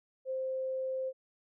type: tone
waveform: sine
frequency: 523.3 Hz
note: C5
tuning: in tune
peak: -32 dBFS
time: 0.25-1.13 s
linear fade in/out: 50 ms
effects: none